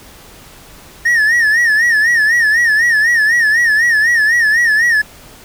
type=tone with vibrato; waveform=triangle; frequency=1812 Hz; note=A#6; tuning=50 cents flat; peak=-7 dBFS; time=1.05-5.02 s; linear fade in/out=10 ms; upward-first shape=sine; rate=4 Hz; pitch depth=110 cents each way; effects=pink hiss -39 dBFS RMS until 5.44 s